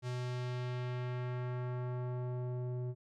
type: tone with low-pass filter sweep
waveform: square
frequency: 124.4 Hz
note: B2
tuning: 13 cents sharp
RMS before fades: -38 dBFS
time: 0.02-2.95 s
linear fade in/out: 50 ms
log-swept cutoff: 7000 to 440 Hz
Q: 0.91
effects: none